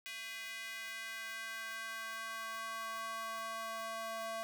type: tone with high-pass filter sweep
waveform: square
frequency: 224.4 Hz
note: A3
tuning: 34 cents sharp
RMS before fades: -43 dBFS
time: 0.06-4.43 s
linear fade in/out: 0 ms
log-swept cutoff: 2300 to 780 Hz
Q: 2.5
effects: 12-bit